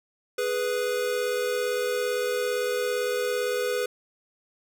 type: tone pair together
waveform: square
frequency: 416.2 / 493.9 Hz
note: G#4 / B4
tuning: +4 / 0 cents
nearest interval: minor third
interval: 296 cents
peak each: -30 / -27 dBFS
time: 0.38-3.86 s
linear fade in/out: 5 ms
effects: none